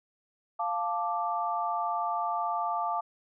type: chord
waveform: sine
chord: D minor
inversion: first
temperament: equal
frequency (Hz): 698.5 / 880 / 1174.7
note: F5 / A5 / D6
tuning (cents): 0 / 0 / 0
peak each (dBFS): -32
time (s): 0.59-3.01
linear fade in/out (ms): 10
effects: none